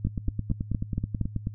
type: two click trains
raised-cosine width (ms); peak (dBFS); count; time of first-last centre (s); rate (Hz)
5; -16 / -14; 14 / 6; 0.07-1.471 / 0.05-1.213; 9.28 / 4.3
effects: noise-tail reverb RT60 0.1 s tail -20 dB re dry + added 105 Hz sine -38 dBFS peak until 1.54 s